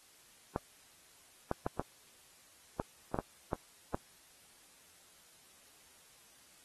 clicks, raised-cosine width 1 ms, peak -19 dBFS, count 9, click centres 0.561 / 1.514 / 1.665 / 1.796 / 2.799 / 3.144 / 3.188 / 3.532 / 3.945 s, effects white hiss -62 dBFS RMS until 6.64 s + AAC 32 kbps

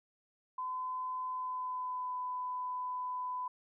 sine tone with pitch glide, 1017 to 1001.8 Hz, C6 to B5, -50 to +24 cents, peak -35 dBFS, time 0.58-3.48 s, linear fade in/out 5 ms, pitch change -26 cents, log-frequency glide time 1.29-2.17 s, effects none

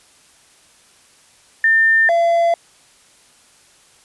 sine / triangle tone pair in turn, 1800 / 678.7 Hz, A6 / F5, +39 / -50 cents, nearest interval octave + perfect fourth, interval 1689 cents, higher first, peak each -10 dBFS, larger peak neither, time 1.64-2.09 / 2.09-2.54 s, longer neither, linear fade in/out 2 ms, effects white hiss -51 dBFS RMS until 4.04 s + resampled to 24000 Hz

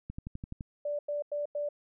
click train, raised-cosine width 5 ms, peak -26 dBFS, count 7, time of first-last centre 0.1-0.608 s, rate 11.8 Hz
sine tone bursts, 585 Hz, D5, 7 cents flat, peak -30 dBFS, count 4, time 0.85-1.689 s, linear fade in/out 5 ms, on 140 ms, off 93 ms
effects none

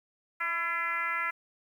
sine tone with frequency modulation, 1695 Hz, G#6, 35 cents sharp, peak -28 dBFS, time 0.4-1.31 s, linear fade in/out 10 ms, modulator 346 Hz, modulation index 1.7, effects 10-bit

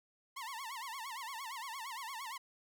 sawtooth tone with vibrato, 993 Hz, B5, 9 cents sharp, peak -38 dBFS, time 0.36-2.38 s, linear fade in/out 10 ms, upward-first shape sine, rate 8.7 Hz, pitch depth 210 cents each way, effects none

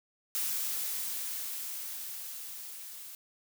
blue noise with level ramp, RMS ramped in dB -32 to -46 dBFS, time 0.35-3.15 s, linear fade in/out 0 ms, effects none

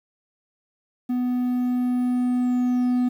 triangle tone with level ramp, 248.3 Hz, B3, 9 cents sharp, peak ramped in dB -19 to -16 dBFS, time 1.09-3.09 s, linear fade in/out 10 ms, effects 9-bit

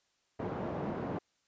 pink band-pass noise, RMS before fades -37 dBFS, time 0.39-1.19 s, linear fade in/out 10 ms, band 150 to 790 Hz, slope 12 dB/octave, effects white hiss -75 dBFS RMS until 1.47 s + resampled to 16000 Hz

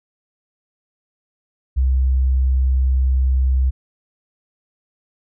sine tone, 65 Hz, C2, 11 cents flat, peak -13 dBFS, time 1.76-3.71 s, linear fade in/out 20 ms, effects none

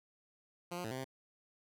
10% pulse tone with pitch steps, 174.7 / 178.1 / 110.8 / 129.6 / 132.1 Hz, F3 / F3 / A2 / C3 / C3, +1 / +34 / +13 / -16 / +17 cents, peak -31 dBFS, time 0.71-1.045 s, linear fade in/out 10 ms, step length 67 ms, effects none

